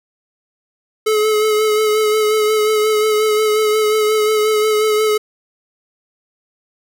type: tone with vibrato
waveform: square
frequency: 429.2 Hz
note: A4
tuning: 43 cents flat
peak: -13 dBFS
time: 1.06-5.18 s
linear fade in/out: 10 ms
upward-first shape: sine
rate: 5.6 Hz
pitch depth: 25 cents each way
effects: none